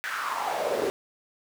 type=noise with high-pass filter sweep; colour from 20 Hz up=brown; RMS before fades=-29 dBFS; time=0.04-0.9 s; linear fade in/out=0 ms; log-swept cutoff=1700 to 390 Hz; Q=4.6; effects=none